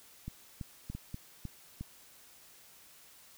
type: clicks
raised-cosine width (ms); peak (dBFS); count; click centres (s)
5; -27; 7; 0.28 / 0.612 / 0.9 / 0.95 / 1.144 / 1.453 / 1.81
effects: white hiss -58 dBFS RMS until 3.37 s